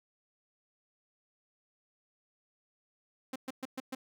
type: tone bursts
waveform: sawtooth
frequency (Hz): 261.6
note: C4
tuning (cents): 0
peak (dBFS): -32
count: 5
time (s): 3.33-3.95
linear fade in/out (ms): 5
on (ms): 28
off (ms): 120
effects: none